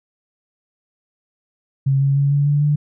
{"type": "tone with pitch steps", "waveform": "sine", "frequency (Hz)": [136.2, 138.42, 140.68, 142.97, 145.3, 147.67], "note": ["C#3", "C#3", "C#3", "D3", "D3", "D3"], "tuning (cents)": [-30, -2, 26, -46, -18, 10], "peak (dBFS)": -13, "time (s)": [1.86, 2.76], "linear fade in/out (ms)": 10, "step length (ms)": 150, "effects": []}